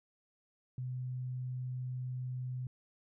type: tone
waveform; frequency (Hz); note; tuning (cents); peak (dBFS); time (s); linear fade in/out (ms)
sine; 126.8; B2; +46; -36; 0.78-2.67; 2
effects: none